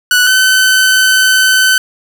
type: tone pair in turn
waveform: sawtooth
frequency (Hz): 1480 / 1521.6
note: F#6 / F#6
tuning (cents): 0 / +48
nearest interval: unison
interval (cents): 48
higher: second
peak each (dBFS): -3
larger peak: neither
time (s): 0.11-0.27 / 0.27-1.78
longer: second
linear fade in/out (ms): 2
effects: none